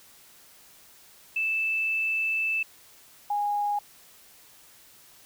sine tone pair in turn, 2637 / 823 Hz, E7 / G#5, 0 / -16 cents, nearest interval octave + minor sixth, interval 2016 cents, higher first, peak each -24 dBFS, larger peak neither, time 1.36-2.63 / 3.3-3.79 s, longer first, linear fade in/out 5 ms, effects white hiss -54 dBFS RMS until 5.25 s

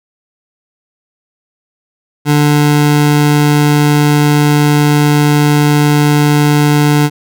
25% pulse tone, 147.6 Hz, D3, 9 cents sharp, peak -3 dBFS, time 2.25-7.1 s, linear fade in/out 50 ms, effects none

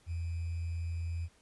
sine tone with sample-and-hold, 84.2 Hz, E2, 37 cents sharp, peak -33 dBFS, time 0.06-1.29 s, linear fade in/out 50 ms, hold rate 2450 Hz, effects pink hiss -66 dBFS RMS until 1.41 s + resampled to 24000 Hz

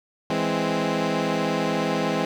15% pulse chord, E augmented, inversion none, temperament equal, 164.81 / 207.7 / 261.6 Hz, E3 / G#3 / B#3, 0 / 0 / 0 cents, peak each -20 dBFS, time 0.3-2.25 s, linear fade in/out 2 ms, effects low-pass 5000 Hz 12 dB/octave + 8-bit

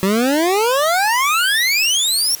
25% pulse exponential sweep, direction up, 185 to 5680 Hz, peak -10 dBFS, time 0.03-2.35 s, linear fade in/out 0 ms, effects white hiss -36 dBFS RMS until 2.4 s

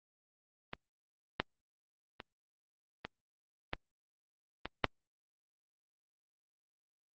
clicks, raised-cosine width 0.3 ms, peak -22 / -12 / -26 / -21 / -16 / -19 / -8 dBFS, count 7, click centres 0.734 / 1.4 / 2.202 / 3.05 / 3.734 / 4.656 / 4.843 s, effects low-pass 4000 Hz 12 dB/octave + Opus 24 kbps

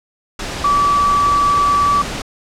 sine tone in noise, 1152 Hz, D6, 34 cents flat, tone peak -11 dBFS, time 0.64-2.02 s, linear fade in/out 5 ms, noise pink, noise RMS -24 dBFS, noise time 0.39-2.22 s, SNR +10 dB, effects low-pass 7000 Hz 12 dB/octave

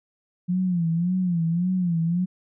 sine tone with vibrato, 174.61 Hz, F3, in tune, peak -20 dBFS, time 0.48-2.26 s, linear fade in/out 20 ms, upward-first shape sine, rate 1.8 Hz, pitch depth 110 cents each way, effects none

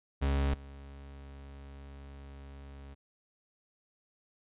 40% pulse tone with level steps, 69.3 Hz, C#2, in tune, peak -26 / -45 dBFS, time 0.21-2.95 s, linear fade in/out 20 ms, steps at 0.54 s, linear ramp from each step 2 ms, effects resampled to 8000 Hz

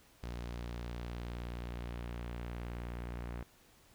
sawtooth tone with low-pass filter sweep, 59.3 Hz, A#1, 30 cents sharp, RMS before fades -42 dBFS, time 0.23-3.43 s, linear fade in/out 5 ms, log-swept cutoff 5300 to 2100 Hz, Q 1.1, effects pink hiss -64 dBFS RMS until 3.94 s

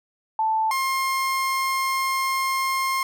sine / 30% pulse tone pair in turn, 880 / 1063.9 Hz, A5 / C6, 0 / +29 cents, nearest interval minor third, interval 329 cents, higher second, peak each -19 dBFS, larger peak neither, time 0.39-0.71 / 0.71-3.03 s, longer second, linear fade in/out 2 ms, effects none

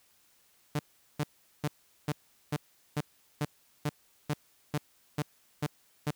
sawtooth tone bursts, 148.2 Hz, D3, 16 cents sharp, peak -24 dBFS, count 13, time 0.75-6.109 s, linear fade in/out 5 ms, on 43 ms, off 400 ms, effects white hiss -66 dBFS RMS until 6.15 s

